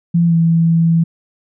sine tone with pitch glide, 170 to 165.64 Hz, F3 to E3, -46 to +9 cents, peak -9 dBFS, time 0.14-1.04 s, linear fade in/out 10 ms, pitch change -45 cents, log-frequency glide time 0.26-0.35 s, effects none

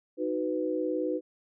sine chord, B major, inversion first, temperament equal with one note detuned, 311.1 / 370 / 497.9 Hz, D#4 / F#4 / B4, 0 / 0 / +14 cents, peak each -31 / -33 / -31 dBFS, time 0.17-1.21 s, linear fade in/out 50 ms, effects none

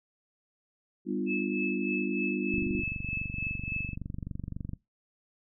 sine chord, G dominant seventh, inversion none, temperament equal with one note detuned, 196 / 246.9 / 300.5 / 349.2 Hz, G3 / B3 / D4 / F4, 0 / 0 / +40 / 0 cents, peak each -34 dBFS, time 1.05-2.84 s, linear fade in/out 50 ms
sine tone with tremolo, 2607 Hz, E7, 20 cents flat, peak -30 dBFS, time 1.26-3.96 s, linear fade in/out 50 ms, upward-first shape triangle, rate 3.3 Hz, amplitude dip 75%
click train, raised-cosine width 5 ms, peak -24 dBFS, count 53, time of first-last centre 2.54-4.734 s, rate 23.7 Hz
effects noise-tail reverb RT60 0.2 s tail -21 dB re dry

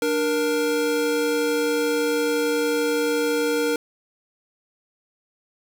square tone pair together, 296.3 / 470 Hz, D4 / A#4, +15 / +14 cents, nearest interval minor sixth, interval 799 cents, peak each -26 / -22 dBFS, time 0.02-3.76 s, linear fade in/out 2 ms, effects none

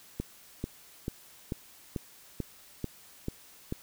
click train, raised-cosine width 3 ms, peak -19 dBFS, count 9, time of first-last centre 0.2-3.724 s, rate 2.27 Hz, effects white hiss -55 dBFS RMS until 3.82 s

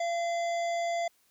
harmonic tone with a mistuned harmonic, 684 Hz, F5, 36 cents flat, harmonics 1 / 3 / 5 / 7 / 9 / 10, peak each -28 / -39 / -46 / -50 / -53 / -48 dBFS, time 0-1.08 s, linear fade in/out 5 ms, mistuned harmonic 10, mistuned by +57 cents, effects white hiss -68 dBFS RMS until 1.3 s

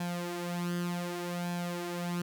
sawtooth tone with flanger, 174.9 Hz, F3, 3 cents sharp, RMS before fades -35 dBFS, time 0-2.22 s, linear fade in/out 5 ms, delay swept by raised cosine 1.2 to 5.1 ms, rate 0.66 Hz, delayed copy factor +0.65, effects none

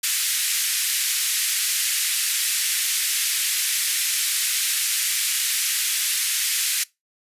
white band-pass noise, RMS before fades -23 dBFS, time 0.03-6.84 s, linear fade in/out 10 ms, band 1800 to 13000 Hz, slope 24 dB/octave, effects noise-tail reverb RT60 0.2 s tail -22 dB re dry + resampled to 32000 Hz

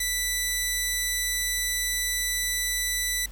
10% pulse tone, 1980 Hz, B6, 4 cents sharp, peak -16 dBFS, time 0-3.26 s, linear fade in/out 5 ms, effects added 50 Hz sine -38 dBFS peak until 3.31 s + pink hiss -51 dBFS RMS until 3.31 s

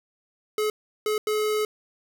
square tone bursts at uneven times, 426.6 Hz, G#4, 46 cents sharp, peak -23 dBFS, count 3, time 0.58-0.7 / 1.06-1.18 / 1.27-1.65 s, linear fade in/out 2 ms, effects none

